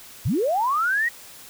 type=linear sweep; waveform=sine; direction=up; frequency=77.7 to 1933 Hz; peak=-19 dBFS; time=0.25-1.09 s; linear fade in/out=10 ms; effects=white hiss -44 dBFS RMS until 1.49 s